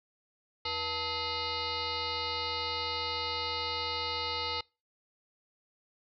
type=tone with frequency modulation; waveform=sine; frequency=2489 Hz; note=D#7; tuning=in tune; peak=-31 dBFS; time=0.65-4.61 s; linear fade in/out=5 ms; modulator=401 Hz; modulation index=5.2; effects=noise-tail reverb RT60 0.3 s tail -26 dB re dry